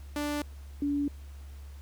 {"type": "tone pair in turn", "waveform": ["sawtooth", "sine"], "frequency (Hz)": [293.7, 286.7], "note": ["D4", "D4"], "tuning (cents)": [0, -42], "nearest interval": "unison", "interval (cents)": 42, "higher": "first", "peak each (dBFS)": -26, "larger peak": "neither", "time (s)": [[0.16, 0.42], [0.82, 1.08]], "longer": "neither", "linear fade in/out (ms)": 2, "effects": ["added 70 Hz sine -42 dBFS peak until 1.81 s", "pink hiss -59 dBFS RMS until 1.81 s"]}